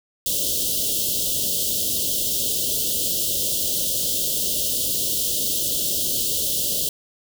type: band-stop noise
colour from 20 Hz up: white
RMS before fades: -23 dBFS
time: 0.26-6.89 s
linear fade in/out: 2 ms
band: 630 to 2900 Hz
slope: 96 dB/octave
effects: none